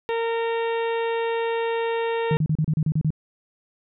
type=harmonic tone; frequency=459.7 Hz; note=A#4; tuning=24 cents flat; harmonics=1 / 2 / 3 / 4 / 5 / 6 / 7 / 8; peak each=-23 / -29 / -40 / -35 / -40 / -38 / -46 / -43 dBFS; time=0.09-2.37 s; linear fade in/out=0 ms
type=tone bursts; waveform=sine; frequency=155.3 Hz; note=D#3; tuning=3 cents flat; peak=-18 dBFS; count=9; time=2.31-3.105 s; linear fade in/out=2 ms; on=59 ms; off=33 ms
effects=none